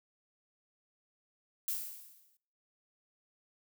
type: noise with exponential decay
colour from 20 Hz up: violet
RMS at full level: -33 dBFS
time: 1.68-2.37 s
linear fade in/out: 2 ms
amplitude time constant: 150 ms
effects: noise-tail reverb RT60 0.7 s tail -25 dB re dry